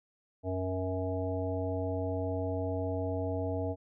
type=harmonic tone with a mistuned harmonic; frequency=92.7 Hz; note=F#2; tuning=4 cents sharp; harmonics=1 / 3 / 5 / 7 / 9; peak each=-34 / -37 / -37 / -37 / -45 dBFS; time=0.43-3.76 s; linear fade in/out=50 ms; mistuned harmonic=5; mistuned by=+19 cents; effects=none